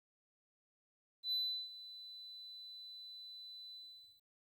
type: tone with ADSR envelope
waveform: sine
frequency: 4000 Hz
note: B7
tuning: 21 cents sharp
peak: -31 dBFS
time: 1.23-4.23 s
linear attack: 95 ms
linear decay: 360 ms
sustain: -18 dB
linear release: 490 ms
effects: tanh soft clip ceiling -32 dBFS + 12-bit